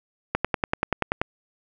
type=click train; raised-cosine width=0.5 ms; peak=-6 dBFS; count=10; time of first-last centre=0.35-1.215 s; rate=10.4 Hz; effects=none